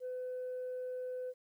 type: tone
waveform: sine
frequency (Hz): 505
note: B4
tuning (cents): +39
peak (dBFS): -36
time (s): 0-1.34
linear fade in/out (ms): 50
effects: tanh soft clip ceiling -35 dBFS + 12-bit